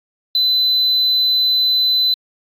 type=tone; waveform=sine; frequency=4020 Hz; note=B7; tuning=30 cents sharp; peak=-10 dBFS; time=0.35-2.14 s; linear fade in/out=2 ms; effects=tanh soft clip ceiling -11 dBFS + AAC 64 kbps